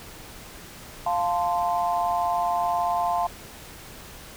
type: chord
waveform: sine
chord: F major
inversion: none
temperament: equal with one note detuned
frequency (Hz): 698.5 / 880 / 1038.1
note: F5 / A5 / C6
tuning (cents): 0 / 0 / -14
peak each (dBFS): -24 / -27 / -28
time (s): 1.06-3.27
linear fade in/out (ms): 5
effects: pink hiss -43 dBFS RMS until 4.36 s

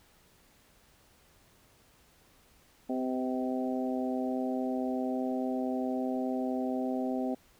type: harmonic tone with a mistuned harmonic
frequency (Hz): 128.4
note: C3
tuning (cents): -32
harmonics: 2 / 3 / 4 / 5 / 6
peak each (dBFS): -31 / -39 / -39 / -38 / -40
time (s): 2.89-7.35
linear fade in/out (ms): 10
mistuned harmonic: 3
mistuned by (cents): +21
effects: pink hiss -63 dBFS RMS until 7.59 s

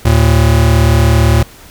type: tone pair together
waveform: square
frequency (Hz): 75.7 / 113.42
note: D#2 / A#2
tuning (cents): -47 / -47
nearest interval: perfect fifth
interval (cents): 700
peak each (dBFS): -10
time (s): 0.05-1.43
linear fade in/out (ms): 5
effects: pink hiss -38 dBFS RMS until 1.7 s

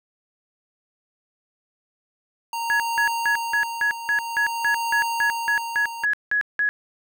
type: tone with tremolo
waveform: square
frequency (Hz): 926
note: A#5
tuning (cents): -12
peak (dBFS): -23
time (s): 2.53-6.05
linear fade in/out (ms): 2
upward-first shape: triangle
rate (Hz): 0.51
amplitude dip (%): 65
type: tone bursts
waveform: sine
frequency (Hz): 1678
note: G#6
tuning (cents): +17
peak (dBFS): -18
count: 15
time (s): 2.7-6.69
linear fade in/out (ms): 0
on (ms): 98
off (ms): 180
effects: none

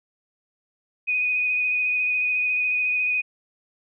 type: tone with vibrato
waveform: sine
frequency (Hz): 2489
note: D#7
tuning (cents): 0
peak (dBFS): -20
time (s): 1.07-3.22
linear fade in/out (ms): 20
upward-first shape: sine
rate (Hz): 14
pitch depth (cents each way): 19
effects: none

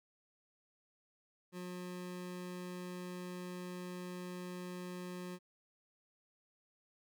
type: tone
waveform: 25% pulse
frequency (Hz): 180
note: F#3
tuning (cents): -47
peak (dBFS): -39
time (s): 1.52-5.39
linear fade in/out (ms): 50
effects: none

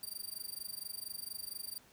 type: tone with amplitude modulation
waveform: 5% pulse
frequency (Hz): 4699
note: D8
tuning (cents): 0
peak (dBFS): -31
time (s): 0.03-1.78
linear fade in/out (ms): 0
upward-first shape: sine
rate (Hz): 24.3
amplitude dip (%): 95
effects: pink hiss -63 dBFS RMS until 1.92 s + high-pass 60 Hz 12 dB/octave

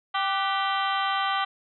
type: harmonic tone with a mistuned harmonic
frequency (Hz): 392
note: G4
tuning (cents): 0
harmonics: 2 / 3 / 4 / 5 / 6 / 7 / 8 / 9 / 10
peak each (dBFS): -28 / -27 / -33 / -34 / -42 / -40 / -33 / -42 / -40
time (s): 0.14-1.45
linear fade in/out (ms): 10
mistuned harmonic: 4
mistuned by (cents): -71
effects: none

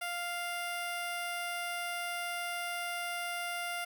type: tone with notch filter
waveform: 10% pulse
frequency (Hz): 698.5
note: F5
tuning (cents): 0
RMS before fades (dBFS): -37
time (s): 0.01-3.85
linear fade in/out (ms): 10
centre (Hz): 4000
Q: 1.9
effects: 11-bit

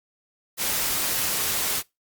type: noise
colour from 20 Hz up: white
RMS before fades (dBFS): -25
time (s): 0.57-1.83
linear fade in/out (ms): 50
effects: noise-tail reverb RT60 0.2 s tail -23 dB re dry + Opus 48 kbps

